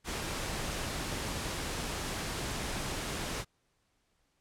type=noise; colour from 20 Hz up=pink; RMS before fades=-36 dBFS; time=0.04-3.45 s; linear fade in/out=50 ms; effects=pink hiss -75 dBFS RMS until 4.4 s + low-pass 10000 Hz 12 dB/octave